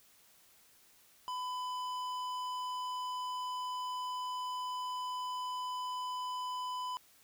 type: tone with tanh clipping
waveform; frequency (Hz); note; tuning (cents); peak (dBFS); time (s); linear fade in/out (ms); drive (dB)
sine; 1002; B5; +25; -38; 1.28-6.97; 0; 14
effects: white hiss -64 dBFS RMS until 7.23 s